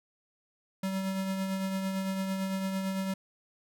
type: tone with tremolo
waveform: square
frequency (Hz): 191.6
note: G3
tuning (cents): -39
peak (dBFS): -29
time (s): 0.83-3.14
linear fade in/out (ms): 5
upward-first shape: triangle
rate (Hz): 8.9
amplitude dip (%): 40
effects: none